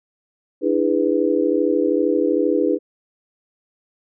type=chord; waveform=sine; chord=E dominant seventh; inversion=third; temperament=just; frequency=296.7 / 329.6 / 412 / 494.4 Hz; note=D4 / E4 / G#4 / B4; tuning=+18 / 0 / -14 / +2 cents; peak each=-21 dBFS; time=0.61-2.79 s; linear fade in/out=50 ms; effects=none